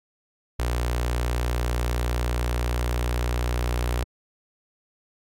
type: tone with notch filter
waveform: sawtooth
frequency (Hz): 60.1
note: B1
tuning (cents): -46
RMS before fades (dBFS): -25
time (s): 0.59-4.04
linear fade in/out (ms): 5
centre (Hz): 190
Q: 0.97
effects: AAC 64 kbps